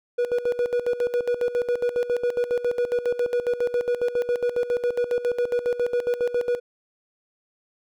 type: tone with tremolo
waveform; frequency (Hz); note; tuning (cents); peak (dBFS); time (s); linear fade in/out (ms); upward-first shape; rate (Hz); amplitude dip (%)
triangle; 485.2; B4; -31; -17; 0.18-6.6; 10; square; 7.3; 75
effects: none